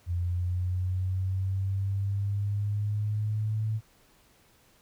sine linear sweep, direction up, 86.8 to 109.9 Hz, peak -26 dBFS, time 0.06-3.81 s, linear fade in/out 50 ms, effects pink hiss -62 dBFS RMS until 4.81 s

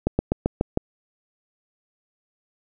slowing click train, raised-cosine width 2 ms, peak -6 dBFS, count 6, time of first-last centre 0.07-0.774 s, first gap 120 ms, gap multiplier 1.08, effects none

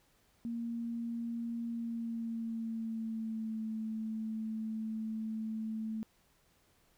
sine tone with pitch glide, 233.1 to 220 Hz, A#3 to A3, 0 to 0 cents, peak -35 dBFS, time 0.45-6.03 s, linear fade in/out 0 ms, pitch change -100 cents, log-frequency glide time 1.66-3.62 s, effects pink hiss -70 dBFS RMS until 6.97 s

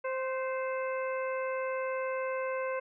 harmonic tone with a mistuned harmonic, 523.3 Hz, C5, in tune, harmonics 1 / 2 / 3 / 4 / 5, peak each -32 / -38 / -42 / -44 / -46 dBFS, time 0.04-2.8 s, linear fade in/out 10 ms, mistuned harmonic 3, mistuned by -31 cents, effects none

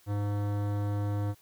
sine tone with hard clipping, 102.4 Hz, G#2, 24 cents flat, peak -30 dBFS, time 0.06-1.35 s, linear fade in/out 50 ms, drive 18 dB, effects white hiss -62 dBFS RMS until 1.41 s

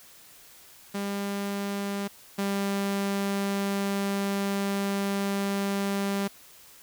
sawtooth tone pair in turn, 200.1 / 198.49 Hz, G3 / G3, +36 / +22 cents, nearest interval unison, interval 14 cents, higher first, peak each -25 / -22 dBFS, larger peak second, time 0.94-2.08 / 2.38-6.28 s, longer second, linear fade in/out 10 ms, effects white hiss -52 dBFS RMS until 6.82 s

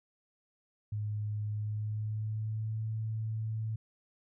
sine tone with pitch glide, 105.4 to 110.19 Hz, G#2 to A2, +26 to +3 cents, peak -32 dBFS, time 0.92-3.76 s, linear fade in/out 5 ms, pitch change +77 cents, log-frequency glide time 1.49-2.84 s, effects none

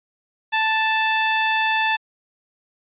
15% pulse tone, 880 Hz, A5, in tune, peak -11 dBFS, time 0.52-1.97 s, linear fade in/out 20 ms, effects resampled to 8000 Hz

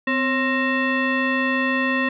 sine tone with frequency modulation, 1057 Hz, C6, 17 cents sharp, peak -18 dBFS, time 0.07-2.09 s, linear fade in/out 5 ms, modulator 800 Hz, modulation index 1.8, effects none

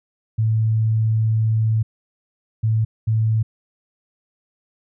sine tone bursts at uneven times, 110.6 Hz, A2, 9 cents sharp, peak -15 dBFS, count 3, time 0.38-1.83 / 2.63-2.85 / 3.07-3.43 s, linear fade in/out 10 ms, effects none

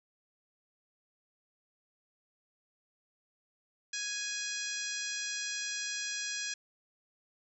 harmonic tone with a mistuned harmonic, 830.6 Hz, G#5, in tune, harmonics 2 / 3 / 4 / 5 / 6 / 7 / 8 / 9, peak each -41 / -43 / -44 / -44 / -44 / -40 / -47 / -45 dBFS, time 3.93-6.54 s, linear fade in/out 5 ms, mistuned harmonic 6, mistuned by -18 cents, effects none

